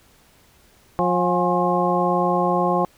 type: harmonic tone with a mistuned harmonic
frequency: 178.3 Hz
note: F3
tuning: 36 cents sharp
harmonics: 1 / 2 / 3 / 4 / 5 / 6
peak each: -24 / -24 / -24 / -24 / -24 / -24 dBFS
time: 0.99-2.85 s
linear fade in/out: 0 ms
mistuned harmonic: 5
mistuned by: -120 cents
effects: pink hiss -55 dBFS RMS until 2.97 s